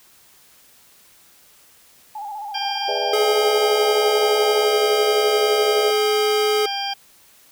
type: tone with vibrato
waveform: sine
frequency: 830.6 Hz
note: G#5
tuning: in tune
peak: -28 dBFS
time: 2.15-4.65 s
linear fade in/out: 5 ms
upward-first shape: square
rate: 15 Hz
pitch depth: 55 cents each way
type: harmonic tone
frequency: 796 Hz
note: G5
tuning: 26 cents sharp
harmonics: 1 / 2 / 3 / 4 / 6 / 7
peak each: -26 / -35 / -34 / -28 / -30 / -37 dBFS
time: 2.54-6.94 s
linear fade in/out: 10 ms
type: chord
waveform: sine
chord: E dominant seventh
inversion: first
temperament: just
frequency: 412 / 494.4 / 593.3 / 659.3 Hz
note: G#4 / B4 / D5 / E5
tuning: -14 / +2 / +18 / 0 cents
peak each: -28 dBFS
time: 2.88-5.91 s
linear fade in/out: 5 ms
type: tone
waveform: square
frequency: 423.7 Hz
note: G#4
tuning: 35 cents sharp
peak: -18 dBFS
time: 3.13-6.66 s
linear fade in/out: 5 ms
effects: white hiss -52 dBFS RMS until 7.51 s